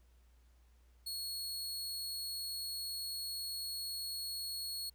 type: tone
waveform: sawtooth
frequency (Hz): 4338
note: C#8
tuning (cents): -38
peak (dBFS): -36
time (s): 1.06-4.9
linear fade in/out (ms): 10
effects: added 60 Hz sine -62 dBFS peak until 4.94 s + pink hiss -75 dBFS RMS until 4.94 s